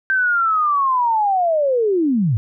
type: linear sweep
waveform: sine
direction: down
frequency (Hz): 1568 to 97.7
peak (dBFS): -14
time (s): 0.1-2.37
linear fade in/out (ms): 0
effects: none